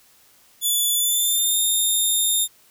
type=tone with pitch glide; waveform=5% pulse; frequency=3460 to 3653 Hz; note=A7 to A#7; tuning=-30 to -36 cents; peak=-11 dBFS; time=0.61-2.48 s; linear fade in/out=50 ms; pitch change=+94 cents; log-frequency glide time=0.93-1.58 s; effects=white hiss -55 dBFS RMS until 2.7 s